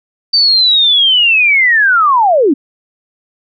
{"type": "linear sweep", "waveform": "sine", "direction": "down", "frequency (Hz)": [4632, 250], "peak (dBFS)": -6, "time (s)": [0.33, 2.54], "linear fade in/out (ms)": 10, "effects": []}